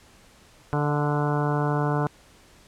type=harmonic tone with a mistuned harmonic; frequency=146.83 Hz; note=D3; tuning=in tune; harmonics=1 / 2 / 3 / 4 / 5 / 6 / 7 / 8 / 9 / 10; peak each=-24 / -30 / -30 / -34 / -32 / -34 / -33 / -39 / -37 / -37 dBFS; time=0.73-2.07 s; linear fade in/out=0 ms; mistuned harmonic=4; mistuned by=+24 cents; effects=pink hiss -54 dBFS RMS until 2.67 s + low-pass 10000 Hz 12 dB/octave